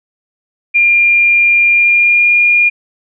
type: tone with pitch glide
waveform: sine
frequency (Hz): 2400 to 2419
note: D7 to D#7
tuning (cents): +37 to -49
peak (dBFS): -6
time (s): 0.74-2.7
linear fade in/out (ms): 20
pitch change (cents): +14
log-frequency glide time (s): 1.75-2.3
effects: none